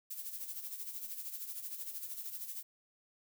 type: noise with tremolo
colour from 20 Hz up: violet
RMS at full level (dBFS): -41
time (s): 0.1-2.63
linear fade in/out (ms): 10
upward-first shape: sine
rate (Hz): 13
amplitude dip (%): 60
effects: none